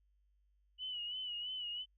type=tone with vibrato; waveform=sine; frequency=2951 Hz; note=F#7; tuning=5 cents flat; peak=-39 dBFS; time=0.78-1.86 s; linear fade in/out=50 ms; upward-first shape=sine; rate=3 Hz; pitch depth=57 cents each way; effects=added 50 Hz sine -70 dBFS peak until 1.97 s